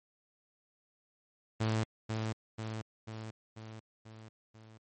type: tone with echo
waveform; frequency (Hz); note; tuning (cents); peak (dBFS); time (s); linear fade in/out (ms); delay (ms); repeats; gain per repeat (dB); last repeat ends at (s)
sawtooth; 110.3; A2; +5; -25; 1.6-1.84; 10; 490; 6; -4; 4.78
effects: MP3 32 kbps